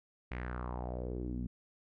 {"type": "tone with low-pass filter sweep", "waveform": "sawtooth", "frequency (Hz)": 61.4, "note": "B1", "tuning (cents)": -9, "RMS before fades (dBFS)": -39, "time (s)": [0.31, 1.47], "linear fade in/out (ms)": 5, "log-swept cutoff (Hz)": [2300, 210], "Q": 3.7, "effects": []}